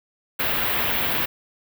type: band-stop noise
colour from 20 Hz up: white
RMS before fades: -23 dBFS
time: 0.39-1.26 s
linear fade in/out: 10 ms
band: 3300 to 16000 Hz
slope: 24 dB/octave
effects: none

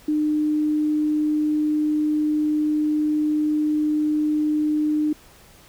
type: tone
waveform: sine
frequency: 303.1 Hz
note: D#4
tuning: 45 cents flat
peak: -18 dBFS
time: 0.08-5.13 s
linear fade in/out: 5 ms
effects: pink hiss -50 dBFS RMS until 5.68 s

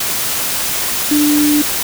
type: tone in noise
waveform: sine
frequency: 295.8 Hz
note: D4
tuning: 13 cents sharp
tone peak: -10 dBFS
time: 1.11-1.62 s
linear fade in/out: 5 ms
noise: white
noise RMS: -18 dBFS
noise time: 0-1.83 s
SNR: +5 dB
effects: none

